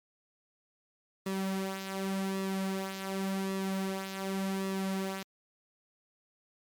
sawtooth tone with flanger, 192.5 Hz, G3, 31 cents flat, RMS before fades -34 dBFS, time 1.26-5.23 s, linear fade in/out 5 ms, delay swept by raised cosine 1.3 to 5.1 ms, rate 0.88 Hz, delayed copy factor -0.55, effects MP3 96 kbps

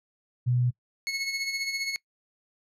sine tone, 123.47 Hz, B2, in tune, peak -21 dBFS, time 0.46-0.71 s, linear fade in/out 20 ms
25% pulse tone with tremolo, 2188 Hz, C#7, 23 cents flat, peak -23 dBFS, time 1.07-1.96 s, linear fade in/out 0 ms, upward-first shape sine, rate 15 Hz, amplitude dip 55%
effects noise-tail reverb RT60 0.1 s tail -23 dB re dry + low-pass 10000 Hz 12 dB/octave

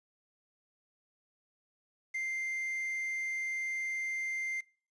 triangle tone with quantisation, 2093 Hz, C7, in tune, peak -31 dBFS, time 2.14-4.61 s, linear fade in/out 10 ms, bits 9, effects noise-tail reverb RT60 0.4 s tail -24 dB re dry + resampled to 22050 Hz

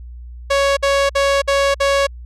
sawtooth tone bursts, 556 Hz, C#5, 5 cents sharp, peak -9 dBFS, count 5, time 0.5-2.07 s, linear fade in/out 10 ms, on 270 ms, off 55 ms, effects added 60 Hz sine -31 dBFS peak until 2.25 s + low-pass 7000 Hz 12 dB/octave

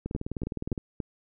two click trains, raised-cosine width 3 ms, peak -18 / -19 dBFS, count 4 / 15, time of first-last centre 0.15-1.002 / 0.06-0.778 s, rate 3.52 / 19.5 Hz, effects none

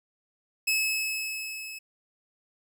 sawtooth tone with level ramp, 2588 Hz, E7, 32 cents flat, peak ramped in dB -19 to -35 dBFS, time 0.67-1.79 s, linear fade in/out 10 ms, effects none

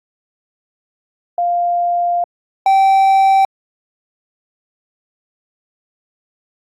sine / triangle tone pair in turn, 698.5 / 775.7 Hz, F5 / G5, 0 / -18 cents, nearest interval major second, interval 182 cents, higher second, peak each -13 / -6 dBFS, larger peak second, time 1.38-2.24 / 2.66-3.45 s, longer first, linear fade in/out 2 ms, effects AAC 64 kbps

